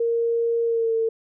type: tone with pitch glide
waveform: sine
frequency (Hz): 464.6 to 451.4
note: A#4 to A4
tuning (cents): -6 to +44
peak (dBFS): -19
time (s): 0-1.09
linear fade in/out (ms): 5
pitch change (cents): -50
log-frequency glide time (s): 0.64-0.94
effects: none